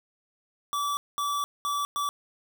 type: tone bursts at uneven times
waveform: square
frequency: 1154 Hz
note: D6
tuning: 31 cents flat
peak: -27 dBFS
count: 4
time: 0.73-0.97 / 1.18-1.44 / 1.65-1.85 / 1.96-2.09 s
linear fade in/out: 0 ms
effects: 9-bit